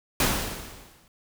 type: noise with exponential decay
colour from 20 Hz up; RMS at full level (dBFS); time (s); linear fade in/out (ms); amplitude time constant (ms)
pink; -20; 0.2-1.08; 2; 190
effects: none